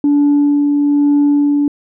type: tone with tremolo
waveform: sine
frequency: 288.9 Hz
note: D4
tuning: 28 cents flat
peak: -6 dBFS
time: 0.04-1.68 s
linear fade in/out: 2 ms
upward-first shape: sine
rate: 1.1 Hz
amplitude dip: 30%
effects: tanh soft clip ceiling -6 dBFS